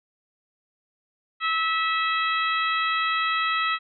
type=harmonic tone; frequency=650 Hz; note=E5; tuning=24 cents flat; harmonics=2 / 3 / 4 / 5 / 6; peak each=-24 / -28 / -30 / -32 / -34 dBFS; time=1.4-3.79 s; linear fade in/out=50 ms; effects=none